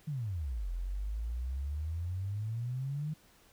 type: exponential two-way sweep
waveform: sine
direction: down then up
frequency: 160.6 to 42.16 to 157.1 Hz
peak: -33 dBFS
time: 0.07-3.14 s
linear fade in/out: 10 ms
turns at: 0.71 s
effects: pink hiss -63 dBFS RMS until 3.52 s